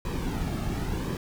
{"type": "noise with flanger", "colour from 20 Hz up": "brown", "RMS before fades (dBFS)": -30, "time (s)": [0.05, 1.17], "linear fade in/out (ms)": 2, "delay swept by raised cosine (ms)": [1.4, 2.06], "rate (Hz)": 0.9, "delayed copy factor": -0.6, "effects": []}